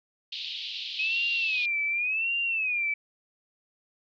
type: band-pass noise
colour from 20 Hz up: pink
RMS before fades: -36 dBFS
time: 0.32-1.66 s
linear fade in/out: 5 ms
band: 2800 to 4300 Hz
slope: 48 dB/octave
type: tone with vibrato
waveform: sine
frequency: 2536 Hz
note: D#7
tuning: 32 cents sharp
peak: -25 dBFS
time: 0.99-2.94 s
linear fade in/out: 5 ms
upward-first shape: sine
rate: 0.9 Hz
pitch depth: 160 cents each way
effects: none